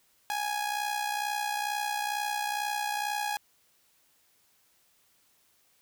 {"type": "tone with amplitude modulation", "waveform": "sawtooth", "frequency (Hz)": 830.6, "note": "G#5", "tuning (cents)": 0, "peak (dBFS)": -23, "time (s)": [0.3, 3.37], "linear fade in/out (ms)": 0, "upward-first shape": "sine", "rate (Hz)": 62.2, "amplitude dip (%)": 60, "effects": ["white hiss -67 dBFS RMS until 5.81 s"]}